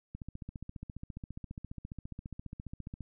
click train, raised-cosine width 5 ms, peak -29 dBFS, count 43, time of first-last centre 0.15-3.007 s, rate 14.7 Hz, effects none

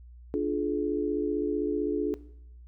sine chord, D diminished, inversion none, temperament equal with one note detuned, 293.7 / 349.2 / 425 Hz, D4 / F4 / Ab4, 0 / 0 / +40 cents, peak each -29 / -31 / -29 dBFS, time 0.34-2.14 s, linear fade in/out 0 ms, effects noise-tail reverb RT60 0.7 s tail -17 dB re dry + added 60 Hz sine -46 dBFS peak until 2.67 s

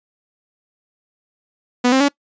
sawtooth tone with pitch steps, 246.9 / 264.6 / 283.6 Hz, B3 / C4 / C#4, 0 / +20 / +40 cents, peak -8 dBFS, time 1.84-2.086 s, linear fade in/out 10 ms, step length 82 ms, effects noise-tail reverb RT60 0.1 s tail -23 dB re dry + resampled to 16000 Hz

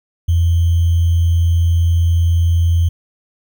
sine tone with sample-and-hold, 84.7 Hz, E2, 48 cents sharp, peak -10 dBFS, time 0.28-2.89 s, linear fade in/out 10 ms, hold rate 3150 Hz, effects none

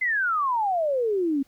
sine exponential sweep, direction down, 2093 to 264.8 Hz, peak -21 dBFS, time 0.01-1.43 s, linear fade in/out 10 ms, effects pink hiss -62 dBFS RMS until 1.47 s

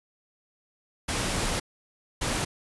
pink noise bursts at uneven times, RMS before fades -28 dBFS, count 2, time 1.08-1.6 / 2.21-2.45 s, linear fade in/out 10 ms, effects resampled to 24000 Hz

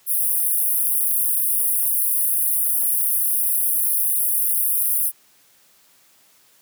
pink high-pass noise, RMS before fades -20 dBFS, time 0.06-5.12 s, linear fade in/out 50 ms, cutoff 9600 Hz, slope 96 dB/octave, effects white hiss -56 dBFS RMS until 6.61 s + high-pass 100 Hz 12 dB/octave

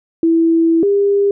sine tone pair in turn, 329.6 / 401.8 Hz, E4 / G4, 0 / +43 cents, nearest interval minor third, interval 343 cents, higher second, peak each -9 / -10 dBFS, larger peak first, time 0.23-0.83 / 0.83-1.31 s, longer first, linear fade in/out 2 ms, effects none

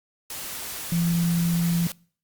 sine tone in noise, 170 Hz, F3, 46 cents flat, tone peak -20 dBFS, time 0.92-1.87 s, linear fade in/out 2 ms, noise white, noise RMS -34 dBFS, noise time 0.3-1.92 s, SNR +11 dB, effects noise-tail reverb RT60 0.5 s tail -25 dB re dry + Opus 48 kbps

